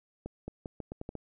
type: accelerating click train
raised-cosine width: 2 ms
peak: -25 dBFS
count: 8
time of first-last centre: 0.26-1.153 s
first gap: 220 ms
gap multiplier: 0.81
effects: none